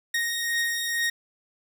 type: beating tone pair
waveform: sawtooth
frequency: 1864.7 / 1866.9 Hz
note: A#6 / A#6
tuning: 0 / +2 cents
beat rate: 2.2 Hz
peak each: -22 / -29 dBFS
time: 0.14-1.1 s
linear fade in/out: 5 ms
effects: none

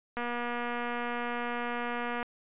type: click train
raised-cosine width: 0.5 ms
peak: -20 dBFS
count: 495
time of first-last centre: 0.17-2.228 s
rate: 240 Hz
effects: resampled to 8000 Hz

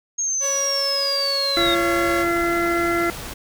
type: linear sweep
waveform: sine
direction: down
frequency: 6540 to 3660 Hz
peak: -20 dBFS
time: 0.18-1.75 s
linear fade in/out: 10 ms
type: tone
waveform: sawtooth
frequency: 554.4 Hz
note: C#5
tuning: in tune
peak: -21 dBFS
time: 0.4-2.26 s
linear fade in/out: 50 ms
type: noise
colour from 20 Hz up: pink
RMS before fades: -33 dBFS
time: 1.56-3.34 s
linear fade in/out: 10 ms
type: harmonic tone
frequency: 341.7 Hz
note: F4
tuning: 38 cents flat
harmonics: 1 / 2 / 4 / 5 / 6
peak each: -21 / -26 / -24 / -33 / -26 dBFS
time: 1.57-3.1 s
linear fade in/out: 0 ms
effects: none

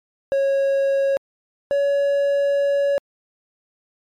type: tone pair in turn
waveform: triangle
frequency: 549 / 563.5 Hz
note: C#5 / C#5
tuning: -17 / +28 cents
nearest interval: unison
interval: 45 cents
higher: second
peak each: -14 dBFS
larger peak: neither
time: 0.32-1.17 / 1.71-2.98 s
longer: second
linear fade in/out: 0 ms
effects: MP3 96 kbps

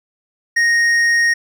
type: tone with hard clipping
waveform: sine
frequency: 1864 Hz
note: A#6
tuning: 1 cent flat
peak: -13 dBFS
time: 0.56-1.34 s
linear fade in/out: 10 ms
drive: 7 dB
effects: none

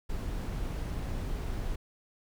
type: noise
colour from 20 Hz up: brown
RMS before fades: -34 dBFS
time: 0.09-1.76 s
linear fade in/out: 10 ms
effects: none

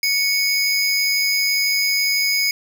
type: tone pair together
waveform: square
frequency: 2217 / 4989 Hz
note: C#7 / D#8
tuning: 0 / +4 cents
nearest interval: octave + major second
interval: 1404 cents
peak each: -20 dBFS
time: 0.03-2.51 s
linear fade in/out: 2 ms
effects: 7-bit

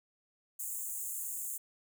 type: high-pass noise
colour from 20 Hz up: pink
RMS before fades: -39 dBFS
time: 0.59-1.58 s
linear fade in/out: 10 ms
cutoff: 6800 Hz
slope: 96 dB/octave
effects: none

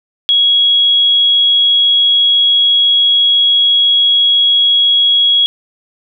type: tone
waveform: sine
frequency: 3322 Hz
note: G#7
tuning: in tune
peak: -7 dBFS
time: 0.29-5.46 s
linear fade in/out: 0 ms
effects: none

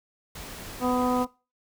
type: noise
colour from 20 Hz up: pink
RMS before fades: -40 dBFS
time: 0.35-1.25 s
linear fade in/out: 5 ms
type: harmonic tone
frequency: 249.7 Hz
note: B3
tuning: 19 cents sharp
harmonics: 1 / 2 / 3 / 4 / 5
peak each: -25 / -28 / -30 / -31 / -32 dBFS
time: 0.8-1.27 s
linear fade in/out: 50 ms
effects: noise-tail reverb RT60 0.3 s tail -21 dB re dry

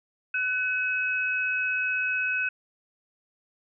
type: tone pair together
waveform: sine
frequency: 1500 / 2558 Hz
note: F#6 / D#7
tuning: +23 / +47 cents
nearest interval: major sixth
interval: 924 cents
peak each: -27 dBFS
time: 0.34-2.49 s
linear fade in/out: 5 ms
effects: none

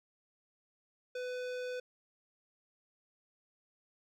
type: tone with hard clipping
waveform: sine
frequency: 499.7 Hz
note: B4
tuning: 20 cents sharp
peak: -39 dBFS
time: 1.15-1.8 s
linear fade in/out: 5 ms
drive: 17 dB
effects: none

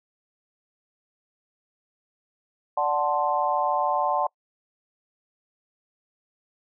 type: chord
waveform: sine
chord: D dominant seventh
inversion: none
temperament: equal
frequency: 587.3 / 740 / 880 / 1046.5 Hz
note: D5 / F#5 / A5 / C6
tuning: 0 / 0 / 0 / 0 cents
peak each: -28 / -26 / -26 / -27 dBFS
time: 2.77-4.27 s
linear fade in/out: 5 ms
effects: noise-tail reverb RT60 0.1 s tail -26 dB re dry

